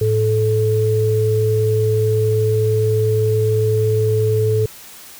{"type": "tone pair together", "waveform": "sine", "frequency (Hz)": [108.88, 434.6], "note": ["A2", "A4"], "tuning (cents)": [-18, -21], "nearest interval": "2 octaves", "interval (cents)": 2397, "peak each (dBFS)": -16, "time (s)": [0.01, 4.66], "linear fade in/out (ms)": 5, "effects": ["white hiss -39 dBFS RMS until 5.19 s"]}